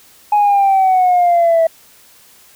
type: exponential sweep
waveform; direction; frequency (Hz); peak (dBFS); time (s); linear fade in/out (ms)
sine; down; 839 to 650; -7; 0.32-1.67; 5
effects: tanh soft clip ceiling -6 dBFS + white hiss -46 dBFS RMS until 2.55 s